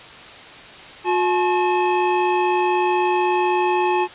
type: tone pair together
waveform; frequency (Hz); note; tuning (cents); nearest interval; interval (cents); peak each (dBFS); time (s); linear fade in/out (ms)
square; 360 / 858.7; F#4 / A5; -47 / -42; octave + minor third; 1505; -20; 1.04-4.08; 50
effects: white hiss -39 dBFS RMS until 4.14 s + resampled to 8000 Hz